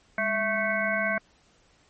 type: harmonic tone with a mistuned harmonic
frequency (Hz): 220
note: A3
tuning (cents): 0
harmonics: 1 / 3 / 5 / 7 / 9 / 10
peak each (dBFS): -34 / -29 / -35 / -28 / -34 / -31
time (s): 0.18-1.18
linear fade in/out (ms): 2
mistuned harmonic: 1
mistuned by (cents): -130
effects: pink hiss -62 dBFS RMS until 1.89 s + MP3 32 kbps